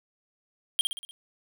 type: tone with echo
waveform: square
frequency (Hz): 3210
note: G7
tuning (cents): +40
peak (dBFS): -21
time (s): 0.79-0.81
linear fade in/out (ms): 0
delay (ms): 60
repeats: 5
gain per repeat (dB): -5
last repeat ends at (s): 1.11
effects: none